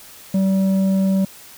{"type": "tone with low-pass filter", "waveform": "square", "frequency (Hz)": 192.2, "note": "G3", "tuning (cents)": -34, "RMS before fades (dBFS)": -17, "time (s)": [0.34, 1.25], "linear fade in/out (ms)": 5, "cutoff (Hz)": 400, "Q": 3.4, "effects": ["white hiss -42 dBFS RMS until 1.57 s"]}